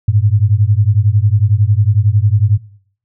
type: beating tone pair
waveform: sine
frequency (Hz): 99.1 / 110.1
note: G2 / A2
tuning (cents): +19 / +2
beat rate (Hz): 11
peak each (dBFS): -11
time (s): 0.08-2.58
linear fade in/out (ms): 5
effects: noise-tail reverb RT60 0.6 s tail -21 dB re dry